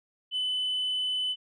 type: tone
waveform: sine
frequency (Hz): 3012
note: F#7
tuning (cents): +30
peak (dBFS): -25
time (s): 0.31-1.36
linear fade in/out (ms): 50
effects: tanh soft clip ceiling -24 dBFS